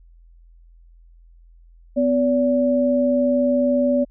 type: tone pair together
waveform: sine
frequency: 251.9 / 574 Hz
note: B3 / D5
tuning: +34 / -40 cents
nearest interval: octave + major second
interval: 1426 cents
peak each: -18 / -18 dBFS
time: 1.96-4.05 s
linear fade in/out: 20 ms
effects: added 42 Hz sine -46 dBFS peak until 4.1 s